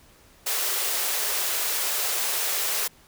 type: high-pass noise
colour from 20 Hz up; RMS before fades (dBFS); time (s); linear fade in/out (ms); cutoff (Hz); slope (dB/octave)
white; -26; 0.46-2.88; 10; 360; 96
effects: pink hiss -55 dBFS RMS until 3.07 s